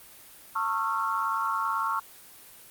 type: tone cluster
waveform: sine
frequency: 902 / 1100 / 1293 / 1371 Hz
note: A5 / C#6 / E6 / F6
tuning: +43 / -14 / -34 / -32 cents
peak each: -32 / -28 / -35 / -31 dBFS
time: 0.55-2 s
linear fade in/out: 10 ms
effects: white hiss -50 dBFS RMS until 2.7 s + Opus 32 kbps